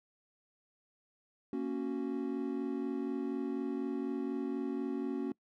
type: chord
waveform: triangle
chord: F# major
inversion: first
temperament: equal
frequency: 233.1 / 277.2 / 370 Hz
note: A#3 / C#4 / F#4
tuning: 0 / 0 / 0 cents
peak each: -37 / -34 / -37 dBFS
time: 1.53-5.32 s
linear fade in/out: 2 ms
effects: noise-tail reverb RT60 0.1 s tail -25 dB re dry